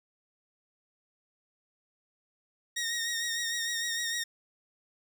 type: tone with vibrato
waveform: 15% pulse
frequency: 1864 Hz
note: A#6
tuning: 1 cent flat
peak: -24 dBFS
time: 2.76-4.24 s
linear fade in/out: 10 ms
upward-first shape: sine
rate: 6.6 Hz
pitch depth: 36 cents each way
effects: none